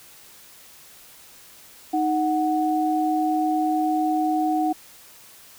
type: tone pair together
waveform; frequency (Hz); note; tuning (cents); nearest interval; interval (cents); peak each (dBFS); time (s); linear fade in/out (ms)
sine; 311.1 / 739.9; D#4 / F#5; 0 / 0; octave + minor third; 1500; -22; 1.93-4.73; 10
effects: white hiss -48 dBFS RMS until 5.58 s